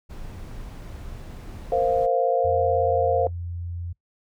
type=noise; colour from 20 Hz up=brown; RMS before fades=-37 dBFS; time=0.09-2.07 s; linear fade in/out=20 ms
type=chord; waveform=sine; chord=Bb suspended second; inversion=none; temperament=just; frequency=466.2 / 524.4 / 699.2 Hz; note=Bb4 / C5 / F5; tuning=0 / +4 / +2 cents; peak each=-24 / -22 / -23 dBFS; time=1.72-3.27 s; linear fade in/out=2 ms
type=tone; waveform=sine; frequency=86.5 Hz; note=F2; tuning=16 cents flat; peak=-29 dBFS; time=2.44-3.93 s; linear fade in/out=10 ms
effects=noise-tail reverb RT60 0.1 s tail -20 dB re dry